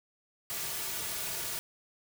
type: noise with comb filter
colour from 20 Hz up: white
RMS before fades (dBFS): -36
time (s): 0.5-1.59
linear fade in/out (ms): 0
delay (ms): 3.8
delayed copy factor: -0.7
effects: none